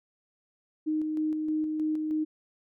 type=tone with tremolo; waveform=sine; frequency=309.7 Hz; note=D#4; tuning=8 cents flat; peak=-25 dBFS; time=0.86-2.25 s; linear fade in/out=20 ms; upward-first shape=square; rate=3.2 Hz; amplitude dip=30%; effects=none